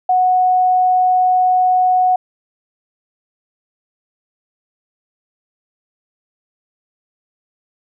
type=tone; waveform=sine; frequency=736 Hz; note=F#5; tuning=9 cents flat; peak=-10 dBFS; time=0.09-2.16 s; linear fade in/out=5 ms; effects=none